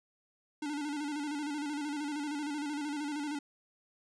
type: tone with vibrato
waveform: square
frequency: 293.7 Hz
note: D4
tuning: in tune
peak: -35 dBFS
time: 0.62-3.39 s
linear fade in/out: 5 ms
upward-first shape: square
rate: 13 Hz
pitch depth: 54 cents each way
effects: resampled to 22050 Hz + 12-bit